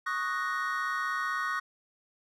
triangle chord, D# minor seventh, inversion third, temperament equal, 1108.7 / 1244.5 / 1480 / 1864.7 Hz, C#6 / D#6 / F#6 / A#6, 0 / 0 / 0 / 0 cents, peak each -33 dBFS, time 0.06-1.6 s, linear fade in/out 10 ms, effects none

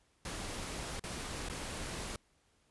pink noise with dropouts, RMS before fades -41 dBFS, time 0.25-2.16 s, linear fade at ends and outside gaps 2 ms, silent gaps 0.996-1.038 / 1.487-1.497 s, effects pink hiss -72 dBFS RMS until 2.7 s + resampled to 24000 Hz

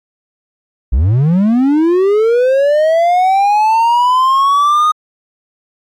triangle linear sweep, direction up, 51.91 to 1244.5 Hz, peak -6 dBFS, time 0.92-4.92 s, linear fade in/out 10 ms, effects AAC 64 kbps

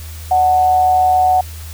sine tone with amplitude modulation, 740 Hz, F#5, in tune, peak -7 dBFS, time 0.31-1.41 s, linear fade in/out 5 ms, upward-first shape sine, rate 147 Hz, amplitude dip 45%, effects added 80 Hz sine -28 dBFS peak until 1.73 s + white hiss -37 dBFS RMS until 1.73 s

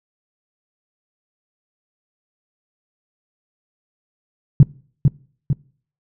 sine tone with echo, 139.6 Hz, C#3, 13 cents sharp, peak -3 dBFS, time 4.6-4.63 s, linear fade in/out 2 ms, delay 450 ms, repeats 2, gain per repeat -5 dB, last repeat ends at 5.53 s, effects noise-tail reverb RT60 0.5 s tail -24 dB re dry

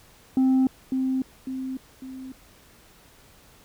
sine tone with echo, 261.6 Hz, C4, in tune, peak -14 dBFS, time 0.37-0.67 s, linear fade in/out 2 ms, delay 550 ms, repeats 3, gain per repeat -7 dB, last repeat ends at 2.32 s, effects tanh soft clip ceiling -16 dBFS + pink hiss -54 dBFS RMS until 3.64 s

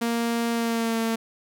sawtooth tone with pitch glide, 233.1 to 226.5 Hz, A#3 to A#3, 0 to -50 cents, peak -19 dBFS, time 0.01-1.16 s, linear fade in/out 10 ms, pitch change -50 cents, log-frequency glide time 0.51-0.99 s, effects none

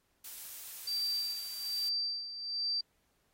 blue noise, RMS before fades -45 dBFS, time 0.24-1.89 s, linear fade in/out 5 ms
sine tone with tremolo, 4675 Hz, D8, 9 cents flat, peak -30 dBFS, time 0.87-2.81 s, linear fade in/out 5 ms, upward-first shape sine, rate 1.2 Hz, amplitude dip 70%
effects pink hiss -75 dBFS RMS until 3.33 s + AAC 48 kbps

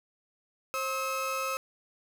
30% pulse tone pair together, 532.6 / 1289 Hz, C5 / E6, +31 / -39 cents, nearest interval octave + minor third, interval 1530 cents, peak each -32 / -29 dBFS, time 0.74-1.57 s, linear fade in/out 0 ms, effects none

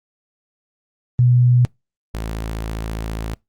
sine / sawtooth tone pair in turn, 123.1 / 54.83 Hz, B2 / A1, -5 / -5 cents, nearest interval octave + major second, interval 1400 cents, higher first, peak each -10 / -20 dBFS, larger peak first, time 1.19-1.65 / 2.14-3.34 s, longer second, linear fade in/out 0 ms, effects noise-tail reverb RT60 0.2 s tail -25 dB re dry + Opus 32 kbps

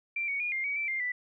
sine tone with pitch steps, 2357 / 2236 / 2433 / 2113 / 2261 / 2331 / 2106 / 1980 Hz, D7 / C#7 / D#7 / C7 / C#7 / D7 / C7 / B6, +6 / +14 / -39 / +16 / +34 / -14 / +11 / +4 cents, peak -29 dBFS, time 0.16-1.12 s, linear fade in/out 5 ms, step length 120 ms, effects none

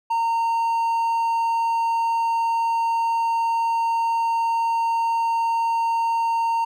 triangle tone, 919 Hz, A#5, 25 cents flat, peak -17 dBFS, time 0.1-6.65 s, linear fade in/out 10 ms, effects none

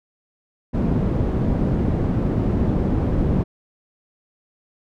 white low-pass noise, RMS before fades -20 dBFS, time 0.73-3.44 s, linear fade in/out 20 ms, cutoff 230 Hz, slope 12 dB/octave, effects none

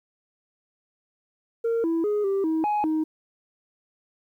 sine tone with pitch steps, 460.5 / 330 / 416.7 / 391.9 / 319.3 / 837 / 313.5 Hz, A#4 / E4 / G#4 / G4 / D#4 / G#5 / D#4, -21 / +2 / +6 / 0 / +45 / +13 / +13 cents, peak -19 dBFS, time 1.64-3.04 s, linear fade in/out 10 ms, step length 200 ms, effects tanh soft clip ceiling -20 dBFS + 10-bit

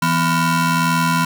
30% pulse ring-modulated tone, 415.3 Hz, G#4, in tune, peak -9 dBFS, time 0.02-1.25 s, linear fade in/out 5 ms, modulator 582 Hz, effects none

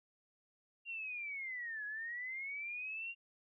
sine linear two-way sweep, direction down then up, 2786 to 1666 to 2786 Hz, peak -40 dBFS, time 0.85-3.15 s, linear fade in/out 50 ms, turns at 1.85 s, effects none

